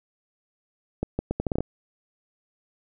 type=accelerating click train; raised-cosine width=2 ms; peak=-12 dBFS; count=9; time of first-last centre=1.03-1.606 s; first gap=160 ms; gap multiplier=0.75; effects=none